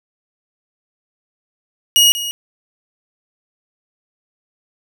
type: tone with echo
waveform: sawtooth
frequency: 2885 Hz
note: F#7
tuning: 44 cents flat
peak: -5 dBFS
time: 1.96-2.12 s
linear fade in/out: 0 ms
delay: 190 ms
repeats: 1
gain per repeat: -13 dB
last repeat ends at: 2.31 s
effects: none